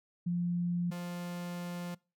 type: tone pair in turn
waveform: sine / 45% pulse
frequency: 174.61 / 175.31 Hz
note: F3 / F3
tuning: 0 / +7 cents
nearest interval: unison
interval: 7 cents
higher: second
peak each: -29 / -37 dBFS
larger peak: first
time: 0.26-0.91 / 0.91-1.95 s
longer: second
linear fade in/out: 10 ms
effects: noise-tail reverb RT60 0.3 s tail -24 dB re dry